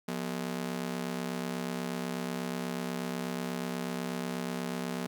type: ring-modulated tone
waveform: sawtooth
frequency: 209.3 Hz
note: G#3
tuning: 14 cents sharp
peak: -26 dBFS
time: 0.08-5.07 s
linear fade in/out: 5 ms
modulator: 34.1 Hz
effects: 11-bit